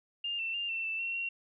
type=tone with pitch steps; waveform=sine; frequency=2809 / 2685 / 2799 / 2689 / 2655 / 2722 / 2741 Hz; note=F7 / E7 / F7 / E7 / E7 / F7 / F7; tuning=+9 / +31 / +3 / +34 / +12 / -45 / -33 cents; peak=-32 dBFS; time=0.24-1.29 s; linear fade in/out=5 ms; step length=150 ms; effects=none